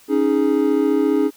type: chord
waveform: triangle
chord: C# suspended second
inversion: none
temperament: just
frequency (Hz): 277.2 / 311.8 / 415.8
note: C#4 / D#4 / G#4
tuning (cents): 0 / +4 / +2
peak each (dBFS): -17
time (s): 0.08-1.31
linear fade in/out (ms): 50
effects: white hiss -50 dBFS RMS until 1.36 s